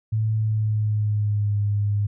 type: tone with pitch glide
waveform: sine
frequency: 109.5 to 102.76 Hz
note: A2 to G#2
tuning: -8 to -18 cents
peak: -19 dBFS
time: 0.12-2.07 s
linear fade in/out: 10 ms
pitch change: -110 cents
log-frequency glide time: 0.35-1.57 s
effects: none